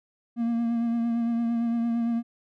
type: tone with vibrato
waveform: triangle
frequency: 233.1 Hz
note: A#3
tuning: in tune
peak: -21 dBFS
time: 0.36-2.23 s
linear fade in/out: 50 ms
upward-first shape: triangle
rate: 8.8 Hz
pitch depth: 29 cents each way
effects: none